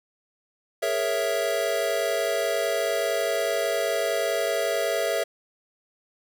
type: chord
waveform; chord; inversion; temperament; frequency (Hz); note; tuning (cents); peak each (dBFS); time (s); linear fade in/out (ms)
square; A# half-diminished seventh; third; equal; 415.3 / 466.2 / 554.4 / 659.3; G#4 / A#4 / C#5 / E5; 0 / 0 / 0 / 0; -32 / -31 / -30 / -27; 0.82-5.24; 10
effects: none